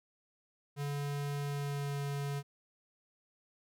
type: tone with pitch glide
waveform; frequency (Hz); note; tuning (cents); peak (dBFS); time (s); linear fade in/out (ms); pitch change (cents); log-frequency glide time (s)
square; 143.2 to 141.72; D3 to C#3; -43 to +39; -35; 0.76-2.43; 50; -18; 1.4-2
effects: none